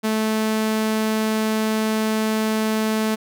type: tone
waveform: sawtooth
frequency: 218.2 Hz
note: A3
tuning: 14 cents flat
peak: -15 dBFS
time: 0.03-3.16 s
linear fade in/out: 20 ms
effects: none